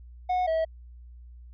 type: tone pair in turn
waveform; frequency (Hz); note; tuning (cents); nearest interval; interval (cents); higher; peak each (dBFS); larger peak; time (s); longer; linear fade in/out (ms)
triangle; 730 / 645.5; F#5 / E5; -24 / -37; major second; 213; first; -21; neither; 0.29-0.47 / 0.47-0.65; neither; 10
effects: added 60 Hz sine -44 dBFS peak until 1.53 s + resampled to 11025 Hz